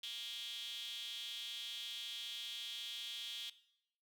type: tone with high-pass filter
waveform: sawtooth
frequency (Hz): 234.7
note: A#3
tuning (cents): +12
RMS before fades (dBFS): -45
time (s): 0.03-3.5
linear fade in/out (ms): 5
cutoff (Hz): 3300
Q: 9.3
effects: noise-tail reverb RT60 0.8 s tail -18 dB re dry